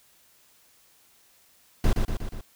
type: noise with echo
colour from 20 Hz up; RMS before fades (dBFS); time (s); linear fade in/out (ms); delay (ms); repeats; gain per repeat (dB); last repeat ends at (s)
brown; -19; 1.84-1.93; 2; 120; 4; -4; 2.41
effects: white hiss -60 dBFS RMS until 2.55 s